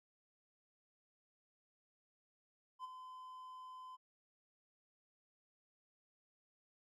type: tone with ADSR envelope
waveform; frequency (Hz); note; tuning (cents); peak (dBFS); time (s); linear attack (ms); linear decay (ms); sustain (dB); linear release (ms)
triangle; 1022; C6; -41; -40; 2.79-3.97; 52; 21; -8; 24
effects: none